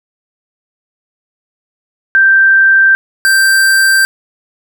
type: tone pair in turn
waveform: sine / square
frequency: 1568 / 1568 Hz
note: G6 / G6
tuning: 0 / 0 cents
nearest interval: unison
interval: 0 cents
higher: neither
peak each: -4 / -7 dBFS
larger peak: first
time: 2.15-2.95 / 3.25-4.05 s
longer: neither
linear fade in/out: 0 ms
effects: none